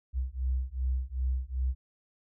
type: beating tone pair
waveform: sine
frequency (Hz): 63 / 65.6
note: B1 / C2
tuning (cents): +35 / +5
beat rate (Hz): 2.6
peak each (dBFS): -31 / -31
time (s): 0.13-1.75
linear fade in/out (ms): 50
effects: none